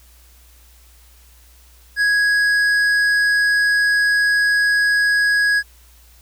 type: tone with tanh clipping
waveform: triangle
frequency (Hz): 1661.2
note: G#6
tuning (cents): 0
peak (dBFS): -15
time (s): 1.96-5.63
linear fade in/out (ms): 50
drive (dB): 13
effects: added 60 Hz sine -47 dBFS peak until 6.21 s + white hiss -52 dBFS RMS until 6.21 s